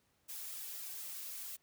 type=noise with flanger; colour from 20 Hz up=blue; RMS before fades=-45 dBFS; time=0.28-1.57 s; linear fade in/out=20 ms; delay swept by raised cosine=1.5 to 2.7 ms; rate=4 Hz; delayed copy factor=+0.55; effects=pink hiss -75 dBFS RMS until 1.62 s + high-pass 60 Hz 12 dB/octave